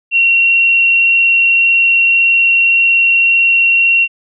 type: tone with frequency modulation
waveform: sine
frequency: 2737 Hz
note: F7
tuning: 36 cents flat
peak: -7 dBFS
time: 0.11-4.08 s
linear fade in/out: 50 ms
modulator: 21.8 Hz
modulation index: 0.73
effects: none